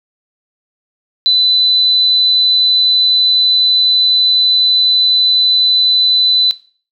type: tone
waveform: sine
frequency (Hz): 4004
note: B7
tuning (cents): +23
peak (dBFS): -7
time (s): 1.26-6.51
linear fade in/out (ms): 0
effects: noise-tail reverb RT60 0.4 s tail -17 dB re dry